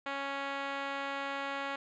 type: tone with band-pass filter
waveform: 5% pulse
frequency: 277.2 Hz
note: C#4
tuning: in tune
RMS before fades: -37 dBFS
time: 0.06-1.76 s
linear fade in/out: 5 ms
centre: 820 Hz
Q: 0.54
effects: resampled to 16000 Hz